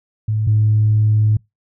sine tone pair in turn, 108 / 107.32 Hz, A2 / A2, -32 / -43 cents, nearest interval unison, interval 11 cents, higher first, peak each -15 / -10 dBFS, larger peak second, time 0.28-0.47 / 0.47-1.37 s, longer second, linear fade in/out 5 ms, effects noise-tail reverb RT60 0.2 s tail -26 dB re dry + tanh soft clip ceiling -6 dBFS

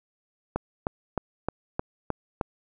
click train, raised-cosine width 1 ms, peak -12 dBFS, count 7, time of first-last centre 0.56-2.412 s, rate 3.24 Hz, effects none

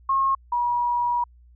sine tone pair in turn, 1081 / 963.1 Hz, C#6 / B5, -44 / -44 cents, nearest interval major second, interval 200 cents, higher first, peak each -18 / -20 dBFS, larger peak first, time 0.09-0.35 / 0.52-1.24 s, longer second, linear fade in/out 5 ms, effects added 60 Hz sine -49 dBFS peak until 1.55 s

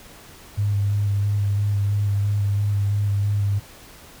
sine tone with vibrato, 101.6 Hz, G#2, 38 cents flat, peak -18 dBFS, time 0.57-3.6 s, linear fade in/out 20 ms, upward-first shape square, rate 3 Hz, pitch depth 16 cents each way, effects pink hiss -45 dBFS RMS until 4.2 s

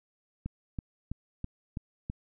click train, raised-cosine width 5 ms, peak -22 dBFS, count 6, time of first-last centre 0.46-2.099 s, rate 3.05 Hz, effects none

